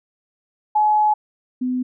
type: tone pair in turn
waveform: sine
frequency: 849 / 252.4 Hz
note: G#5 / B3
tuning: +38 / +38 cents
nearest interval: octave + major sixth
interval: 2100 cents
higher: first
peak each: -13 / -19 dBFS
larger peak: first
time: 0.75-1.14 / 1.61-1.83 s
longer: first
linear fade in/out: 10 ms
effects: none